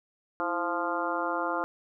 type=harmonic tone with a mistuned harmonic; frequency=174.2 Hz; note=F3; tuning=4 cents flat; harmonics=2 / 3 / 4 / 5 / 6 / 7 / 8; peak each=-35 / -35 / -35 / -35 / -35 / -35 / -35 dBFS; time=0.4-1.64 s; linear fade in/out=0 ms; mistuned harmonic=2; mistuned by=-86 cents; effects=none